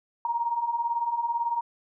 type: beating tone pair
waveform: sine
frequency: 924 / 942 Hz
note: A#5 / A#5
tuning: -16 / +18 cents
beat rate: 18 Hz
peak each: -31 / -26 dBFS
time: 0.25-1.61 s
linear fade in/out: 2 ms
effects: none